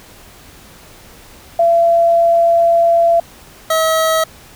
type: tone pair in turn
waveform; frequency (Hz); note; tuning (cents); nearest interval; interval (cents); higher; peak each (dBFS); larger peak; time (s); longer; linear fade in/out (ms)
sine / 25% pulse; 677 / 642.5; E5 / E5; +46 / -45; minor second; 91; first; -8; neither; 1.59-3.2 / 3.7-4.24; first; 5
effects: pink hiss -41 dBFS RMS until 4.55 s